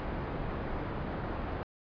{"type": "low-pass noise", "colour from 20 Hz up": "pink", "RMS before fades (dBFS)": -36, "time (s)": [0, 1.63], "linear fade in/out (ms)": 0, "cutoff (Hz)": 1300, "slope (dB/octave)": 12, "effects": ["resampled to 11025 Hz"]}